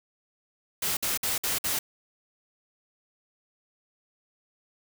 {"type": "noise bursts", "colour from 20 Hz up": "white", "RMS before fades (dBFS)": -28, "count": 5, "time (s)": [0.82, 1.79], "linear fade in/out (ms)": 5, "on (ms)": 150, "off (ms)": 55, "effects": []}